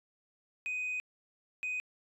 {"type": "tone bursts at uneven times", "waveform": "sine", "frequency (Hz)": 2500, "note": "D#7", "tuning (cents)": 8, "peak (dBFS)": -31, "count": 2, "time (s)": [[0.66, 1], [1.63, 1.8]], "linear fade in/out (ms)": 0, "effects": ["tanh soft clip ceiling -31 dBFS"]}